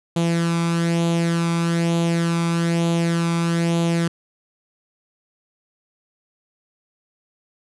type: tone with flanger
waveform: sawtooth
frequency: 168.5 Hz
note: E3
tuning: 38 cents sharp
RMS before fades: -20 dBFS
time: 0.16-4.08 s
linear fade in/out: 5 ms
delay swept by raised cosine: 0.28 to 0.86 ms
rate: 1.1 Hz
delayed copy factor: +0.55
effects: resampled to 24000 Hz